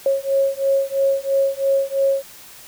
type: beating tone pair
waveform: sine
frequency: 545 / 548 Hz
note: C#5 / C#5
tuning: -29 / -20 cents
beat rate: 3 Hz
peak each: -19 dBFS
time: 0.06-2.23 s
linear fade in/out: 2 ms
effects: white hiss -42 dBFS RMS until 2.67 s